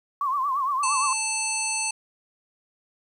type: tone with vibrato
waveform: sine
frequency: 1095 Hz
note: C#6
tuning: 22 cents flat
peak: -22 dBFS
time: 0.21-1.13 s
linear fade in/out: 2 ms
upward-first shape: triangle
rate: 8.7 Hz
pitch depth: 140 cents each way
type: harmonic tone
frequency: 880 Hz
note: A5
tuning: in tune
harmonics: 1 / 3 / 5 / 7 / 9 / 10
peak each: -33 / -30 / -34 / -31 / -33 / -30 dBFS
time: 0.83-1.91 s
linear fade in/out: 5 ms
effects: 9-bit